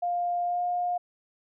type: tone with pitch glide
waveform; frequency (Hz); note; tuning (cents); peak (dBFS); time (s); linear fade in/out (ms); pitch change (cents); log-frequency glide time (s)
sine; 703 to 710.8; F5 to F5; +11 to +30; -25; 0.02-0.98; 10; +19; 0.44-0.62
effects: none